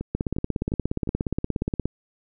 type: two click trains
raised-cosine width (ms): 3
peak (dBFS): -11 / -17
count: 30 / 4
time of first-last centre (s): 0.15-1.856 / 0.01-1.074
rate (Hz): 17 / 2.82
effects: none